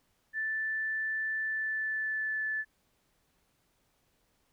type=tone with pitch glide; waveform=sine; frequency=1760 to 1742.8 Hz; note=A6 to A6; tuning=0 to -17 cents; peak=-30 dBFS; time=0.33-2.65 s; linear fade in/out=50 ms; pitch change=-17 cents; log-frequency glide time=1.4-2.43 s; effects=pink hiss -73 dBFS RMS until 4.52 s